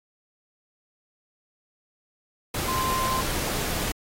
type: tone in noise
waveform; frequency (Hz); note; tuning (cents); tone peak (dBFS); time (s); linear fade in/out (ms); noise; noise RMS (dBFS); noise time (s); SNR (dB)
sine; 1041; C6; -9; -25; 2.68-3.21; 5; pink; -29; 2.54-3.92; +1
effects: AAC 48 kbps